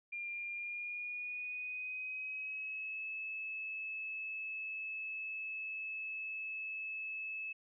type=tone with pitch glide; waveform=sine; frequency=2399 to 2601 Hz; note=D7 to E7; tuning=+36 to -24 cents; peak=-39 dBFS; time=0.12-7.53 s; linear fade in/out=10 ms; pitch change=+140 cents; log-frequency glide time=0.51-3.06 s; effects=none